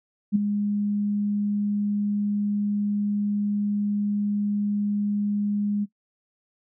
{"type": "tone with ADSR envelope", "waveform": "sine", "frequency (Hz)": 205.5, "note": "G#3", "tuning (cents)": -18, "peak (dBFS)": -14, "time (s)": [0.32, 5.86], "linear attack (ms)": 35, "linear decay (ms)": 10, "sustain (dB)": -8, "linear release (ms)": 29, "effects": ["noise-tail reverb RT60 0.1 s tail -18 dB re dry"]}